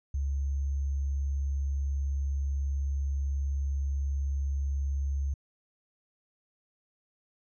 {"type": "tone with sample-and-hold", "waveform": "sine", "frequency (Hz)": 69.3, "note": "C#2", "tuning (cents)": 0, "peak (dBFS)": -27, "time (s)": [0.14, 5.34], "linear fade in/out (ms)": 5, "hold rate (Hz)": 6300, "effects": ["resampled to 22050 Hz"]}